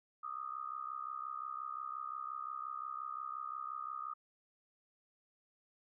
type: tone with amplitude modulation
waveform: sine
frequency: 1236 Hz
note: D#6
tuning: 12 cents flat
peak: -36 dBFS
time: 0.23-4.14 s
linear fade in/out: 10 ms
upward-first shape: sine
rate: 65.7 Hz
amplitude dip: 90%
effects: none